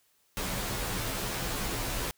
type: noise with comb filter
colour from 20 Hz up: pink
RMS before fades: -33 dBFS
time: 0.37-2.11 s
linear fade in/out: 0 ms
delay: 13 ms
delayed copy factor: -1
effects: white hiss -69 dBFS RMS until 2.17 s